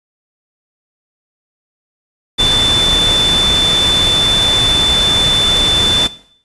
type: tone in noise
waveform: sine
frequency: 3522 Hz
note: A7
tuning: 1 cent sharp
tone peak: -9 dBFS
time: 2.38-6.08 s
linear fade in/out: 20 ms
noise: pink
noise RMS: -18 dBFS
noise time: 2.38-6.08 s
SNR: +6 dB
effects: noise-tail reverb RT60 0.6 s tail -17 dB re dry + resampled to 24000 Hz